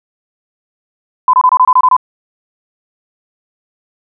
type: tone bursts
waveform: sine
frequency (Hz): 1012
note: B5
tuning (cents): +42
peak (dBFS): -4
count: 9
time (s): 1.28-1.966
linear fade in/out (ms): 2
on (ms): 54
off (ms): 25
effects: none